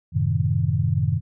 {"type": "chord", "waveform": "sine", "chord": "F# diminished seventh", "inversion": "none", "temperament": "equal", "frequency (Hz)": [92.5, 110, 130.81, 155.56], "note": ["F#2", "A2", "C3", "Eb3"], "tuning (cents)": [0, 0, 0, 0], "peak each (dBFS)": -24, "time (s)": [0.12, 1.21], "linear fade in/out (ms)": 50, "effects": []}